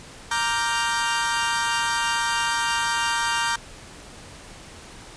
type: chord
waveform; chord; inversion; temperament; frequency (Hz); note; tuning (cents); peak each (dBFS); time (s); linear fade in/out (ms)
sawtooth; G minor seventh; first; equal; 932.3 / 1174.7 / 1396.9 / 1568; Bb5 / D6 / F6 / G6; 0 / 0 / 0 / 0; -21 / -26 / -27 / -23; 0.31-3.56; 5
effects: pink hiss -43 dBFS RMS until 5.16 s + resampled to 22050 Hz